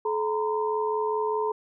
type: tone cluster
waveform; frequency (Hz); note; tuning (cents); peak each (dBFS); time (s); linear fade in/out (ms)
sine; 430 / 929 / 1014; A4 / A#5 / B5; -40 / -6 / +45; -26 / -29 / -32; 0.05-1.52; 5
effects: none